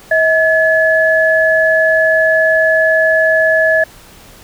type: tone pair together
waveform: sine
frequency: 640 / 1708.6 Hz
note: D#5 / G#6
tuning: +49 / +49 cents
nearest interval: octave + perfect fourth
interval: 1700 cents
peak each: -11 dBFS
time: 0.11-3.84 s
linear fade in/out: 5 ms
effects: pink hiss -40 dBFS RMS until 4.43 s